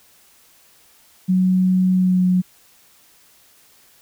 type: tone with pitch glide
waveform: sine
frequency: 185 to 182.45 Hz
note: F#3 to F#3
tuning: 0 to -24 cents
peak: -13 dBFS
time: 1.28-2.42 s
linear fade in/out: 20 ms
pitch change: -24 cents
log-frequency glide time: 1.94-2.26 s
effects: white hiss -53 dBFS RMS until 4.01 s